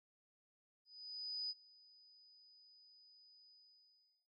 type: tone with ADSR envelope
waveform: sine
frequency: 4978 Hz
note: D#8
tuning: in tune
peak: -39 dBFS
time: 0.85-4.28 s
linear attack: 650 ms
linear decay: 36 ms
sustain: -24 dB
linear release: 780 ms
effects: none